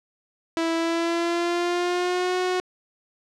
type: tone with pitch glide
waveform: sawtooth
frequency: 329.6 to 365.7 Hz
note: E4 to F#4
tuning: 0 to -20 cents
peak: -18 dBFS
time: 0.57-2.6 s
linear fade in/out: 0 ms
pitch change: +180 cents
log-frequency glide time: 0.75-2.37 s
effects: low-pass 6000 Hz 12 dB/octave